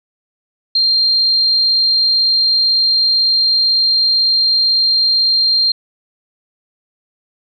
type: tone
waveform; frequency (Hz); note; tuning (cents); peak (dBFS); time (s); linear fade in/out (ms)
sine; 4186; C8; 0; -10; 0.75-5.72; 5
effects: none